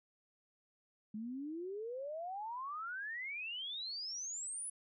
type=exponential sweep; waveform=sine; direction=up; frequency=207.7 to 10320 Hz; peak=-40 dBFS; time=1.14-4.7 s; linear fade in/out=5 ms; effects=none